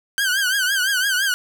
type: tone with vibrato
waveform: sawtooth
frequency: 1548 Hz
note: G6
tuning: 22 cents flat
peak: -14 dBFS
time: 0.18-1.34 s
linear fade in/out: 0 ms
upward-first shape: triangle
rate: 5.9 Hz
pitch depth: 130 cents each way
effects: none